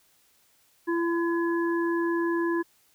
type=harmonic tone; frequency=338.2 Hz; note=E4; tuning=44 cents sharp; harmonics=1 / 3 / 5; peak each=-24 / -33 / -34 dBFS; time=0.87-2.63 s; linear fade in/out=20 ms; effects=white hiss -64 dBFS RMS until 2.94 s